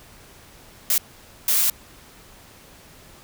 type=noise bursts at uneven times; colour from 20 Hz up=blue; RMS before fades=-19 dBFS; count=2; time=0.9-0.98 / 1.48-1.7 s; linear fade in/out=2 ms; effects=pink hiss -48 dBFS RMS until 3.23 s